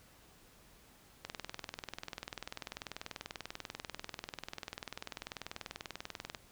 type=click train; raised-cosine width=0.2 ms; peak=-23 dBFS; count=105; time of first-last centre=1.25-6.348 s; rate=20.4 Hz; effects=pink hiss -62 dBFS RMS until 6.51 s